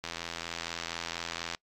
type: click train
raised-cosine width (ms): 0.2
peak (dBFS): -18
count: 128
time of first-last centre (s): 0.04-1.548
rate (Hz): 84.2
effects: noise-tail reverb RT60 0.1 s tail -26 dB re dry + AAC 48 kbps